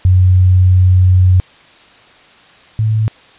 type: tone pair in turn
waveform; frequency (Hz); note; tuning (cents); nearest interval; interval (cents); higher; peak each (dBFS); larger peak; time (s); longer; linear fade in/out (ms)
sine; 91.9 / 109.29; F#2 / A2; -11 / -11; minor third; 300; second; -5 / -10; first; 0.05-1.4 / 2.79-3.08; first; 0
effects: white hiss -43 dBFS RMS until 3.38 s + resampled to 8000 Hz